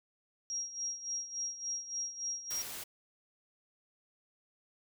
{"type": "tone with tremolo", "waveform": "sine", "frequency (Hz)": 5630, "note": "F8", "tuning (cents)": 13, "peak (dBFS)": -33, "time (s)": [0.5, 2.62], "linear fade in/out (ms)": 0, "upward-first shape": "sine", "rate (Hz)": 3.5, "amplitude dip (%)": 75}
{"type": "noise", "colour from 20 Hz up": "white", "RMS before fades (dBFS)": -43, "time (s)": [2.5, 2.84], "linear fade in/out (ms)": 10}
{"effects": []}